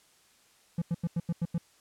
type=tone bursts; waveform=triangle; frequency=169.3 Hz; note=E3; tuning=46 cents sharp; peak=-24 dBFS; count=7; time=0.78-1.581 s; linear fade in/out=5 ms; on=39 ms; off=88 ms; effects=white hiss -63 dBFS RMS until 1.8 s + low-pass 10000 Hz 12 dB/octave